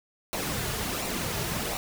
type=noise with flanger; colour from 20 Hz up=pink; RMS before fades=-31 dBFS; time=0.33-1.77 s; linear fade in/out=0 ms; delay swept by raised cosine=0.61 to 3.91 ms; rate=1.4 Hz; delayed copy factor=-0.55; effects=none